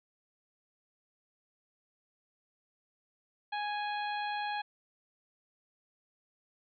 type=harmonic tone; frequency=830.6 Hz; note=G#5; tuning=in tune; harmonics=1 / 2 / 3 / 4 / 5; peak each=-34 / -40 / -44 / -46 / -48 dBFS; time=3.52-4.62 s; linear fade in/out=10 ms; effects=none